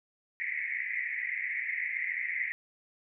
pink band-pass noise, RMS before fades -34 dBFS, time 0.4-2.52 s, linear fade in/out 0 ms, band 1900 to 2200 Hz, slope 96 dB/octave, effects none

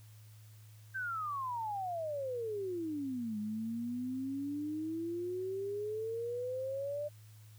sine exponential two-way sweep, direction down then up, 1583 to 208.2 to 598 Hz, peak -35 dBFS, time 0.94-7.09 s, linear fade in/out 20 ms, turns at 3.38 s, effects added 107 Hz sine -53 dBFS peak until 7.58 s + white hiss -65 dBFS RMS until 7.58 s

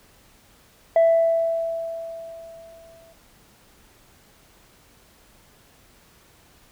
sine tone with exponential decay, 662 Hz, E5, 7 cents sharp, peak -10 dBFS, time 0.96-3.13 s, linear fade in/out 2 ms, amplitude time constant 470 ms, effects tanh soft clip ceiling -11 dBFS + pink hiss -55 dBFS RMS until 6.71 s

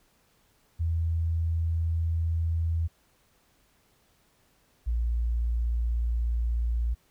sine tone pair in turn, 82.41 / 58.27 Hz, E2 / A#1, 0 / 0 cents, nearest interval tritone, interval 600 cents, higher first, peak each -24 dBFS, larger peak neither, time 0.79-2.88 / 4.86-6.95 s, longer neither, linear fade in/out 20 ms, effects pink hiss -66 dBFS RMS until 7.1 s

